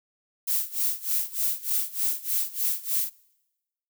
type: noise with tremolo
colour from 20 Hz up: violet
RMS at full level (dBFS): -24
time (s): 0.47-3.1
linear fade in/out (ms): 10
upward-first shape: sine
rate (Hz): 3.3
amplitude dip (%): 90
effects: noise-tail reverb RT60 1.0 s tail -25 dB re dry